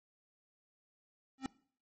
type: tone with exponential growth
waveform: square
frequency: 265.1 Hz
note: C4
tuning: 23 cents sharp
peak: -32 dBFS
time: 1.38-1.46 s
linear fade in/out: 1 ms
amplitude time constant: 17 ms
effects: noise-tail reverb RT60 0.5 s tail -21 dB re dry + MP3 32 kbps